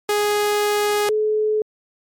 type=tone pair in turn; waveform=sawtooth / sine; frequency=415.3 / 428.7 Hz; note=G#4 / A4; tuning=0 / -45 cents; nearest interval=minor second; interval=55 cents; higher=second; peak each=-13 / -16 dBFS; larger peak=first; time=0.09-1.09 / 1.09-1.62 s; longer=first; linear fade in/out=2 ms; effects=MP3 96 kbps